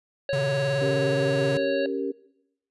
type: harmonic tone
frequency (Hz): 554.4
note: C#5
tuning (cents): 0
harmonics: 1 / 3 / 5 / 7 / 8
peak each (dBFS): -24 / -34 / -38 / -41 / -42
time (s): 0.29-1.86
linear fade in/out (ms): 2
type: tone with vibrato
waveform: square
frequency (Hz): 138.59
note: C#3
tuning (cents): 0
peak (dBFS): -27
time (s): 0.33-1.57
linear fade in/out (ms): 0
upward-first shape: sine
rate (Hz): 19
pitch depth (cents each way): 120
type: chord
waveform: sine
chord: G diminished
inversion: second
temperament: equal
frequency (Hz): 277.2 / 392 / 466.2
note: Db4 / G4 / Bb4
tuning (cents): 0 / 0 / 0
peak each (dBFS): -30 / -29 / -31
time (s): 0.81-2.12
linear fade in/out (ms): 10
effects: noise-tail reverb RT60 0.8 s tail -20 dB re dry + resampled to 24000 Hz